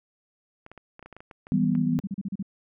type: clicks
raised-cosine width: 0.5 ms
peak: -29 dBFS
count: 12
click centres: 0.664 / 0.716 / 0.777 / 0.994 / 1.027 / 1.06 / 1.127 / 1.166 / 1.205 / 1.312 / 1.469 / 1.752 s
type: chord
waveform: sine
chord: E minor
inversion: none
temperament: equal with one note detuned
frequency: 162.08 / 196 / 246.9 Hz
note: E3 / G3 / B3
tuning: -29 / 0 / 0 cents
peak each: -26 / -26 / -24 dBFS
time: 1.52-1.99 s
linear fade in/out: 0 ms
type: tone bursts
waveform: sine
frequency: 196 Hz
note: G3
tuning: in tune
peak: -27 dBFS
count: 13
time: 1.54-2.427 s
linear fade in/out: 5 ms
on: 35 ms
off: 36 ms
effects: none